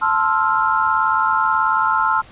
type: chord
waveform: sine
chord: F major seventh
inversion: first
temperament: equal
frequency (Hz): 880 / 1046.5 / 1318.5 / 1396.9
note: A5 / C6 / E6 / F6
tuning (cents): 0 / 0 / 0 / 0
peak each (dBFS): -20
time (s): 0.01-2.22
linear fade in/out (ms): 20
effects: pink hiss -44 dBFS RMS until 2.31 s + resampled to 8000 Hz